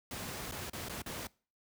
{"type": "noise with dropouts", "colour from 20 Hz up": "pink", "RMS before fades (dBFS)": -41, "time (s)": [0.11, 1.27], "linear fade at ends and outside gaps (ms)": 2, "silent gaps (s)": [[0.513, 0.521], [0.698, 0.732], [0.886, 0.895], [1.019, 1.061]], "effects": ["noise-tail reverb RT60 0.4 s tail -24 dB re dry", "high-pass 60 Hz 12 dB/octave"]}